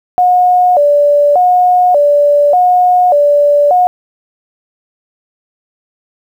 sine tone with vibrato, 648 Hz, E5, 30 cents flat, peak -5 dBFS, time 0.18-3.87 s, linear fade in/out 0 ms, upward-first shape square, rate 0.85 Hz, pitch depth 190 cents each way, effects 7-bit

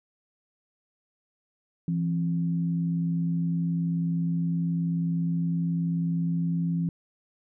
sine tone pair together, 168.5 / 267.5 Hz, E3 / C4, +38 / +38 cents, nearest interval minor sixth, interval 800 cents, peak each -24 / -35 dBFS, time 1.88-6.89 s, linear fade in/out 2 ms, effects none

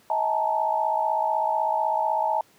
sine tone cluster, 637 / 798 / 862 / 918 Hz, D#5 / G5 / A5 / A#5, +41 / +31 / -36 / -27 cents, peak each -28 / -32 / -24 / -27 dBFS, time 0.1-2.41 s, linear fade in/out 2 ms, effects pink hiss -58 dBFS RMS until 2.58 s + high-pass 150 Hz 12 dB/octave

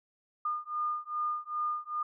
sine beating tone pair, 1214 / 1216.5 Hz, D#6 / D#6, -43 / -39 cents, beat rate 2.5 Hz, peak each -34 / -34 dBFS, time 0.45-2.03 s, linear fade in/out 5 ms, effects none

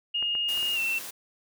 sine tone with pitch glide, 2848 to 2691 Hz, F7 to E7, +33 to +35 cents, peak -25 dBFS, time 0.14-0.99 s, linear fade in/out 10 ms, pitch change -98 cents, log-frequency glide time 0.74-0.79 s
clicks, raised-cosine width 0.5 ms, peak -26 dBFS, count 4, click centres 0.226 / 0.352 / 0.576 / 0.629 s
white high-pass noise, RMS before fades -39 dBFS, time 0.48-1.11 s, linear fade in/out 10 ms, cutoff 120 Hz, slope 24 dB/octave
effects none

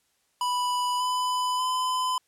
square tone with pitch steps, 987.8 / 1001 / 1014.4 Hz, B5 / B5 / B5, 0 / +23 / +46 cents, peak -25 dBFS, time 0.41-2.18 s, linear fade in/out 2 ms, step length 590 ms, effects white hiss -70 dBFS RMS until 2.27 s + low-pass 11000 Hz 12 dB/octave

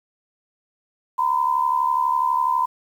sine tone pair together, 940 / 1012.1 Hz, A#5 / B5, +14 / +42 cents, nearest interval minor second, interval 128 cents, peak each -22 / -19 dBFS, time 1.18-2.66 s, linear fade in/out 10 ms, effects 8-bit

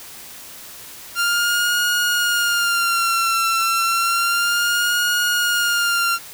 sawtooth tone with vibrato, 1392 Hz, F6, 6 cents flat, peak -13 dBFS, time 1.15-6.19 s, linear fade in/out 50 ms, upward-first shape sine, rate 0.31 Hz, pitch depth 56 cents each way, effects white hiss -38 dBFS RMS until 6.33 s

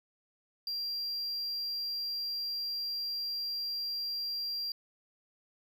triangle tone, 4750 Hz, D8, 19 cents sharp, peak -32 dBFS, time 0.67-4.72 s, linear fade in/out 2 ms, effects 10-bit

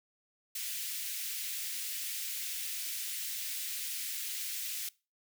white high-pass noise, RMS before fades -38 dBFS, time 0.55-4.89 s, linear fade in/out 5 ms, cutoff 2000 Hz, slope 24 dB/octave, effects noise-tail reverb RT60 0.3 s tail -22 dB re dry

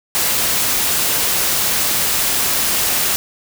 white noise, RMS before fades -17 dBFS, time 0.15-3.16 s, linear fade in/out 0 ms, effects none

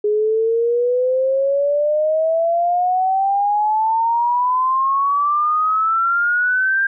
sine exponential sweep, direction up, 415.3 to 1600 Hz, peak -14 dBFS, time 0.04-6.87 s, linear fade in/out 5 ms, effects none

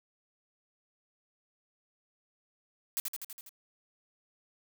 blue noise with echo, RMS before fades -32 dBFS, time 2.97-3 s, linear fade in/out 0 ms, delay 82 ms, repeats 6, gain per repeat -3 dB, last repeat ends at 3.492 s, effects none

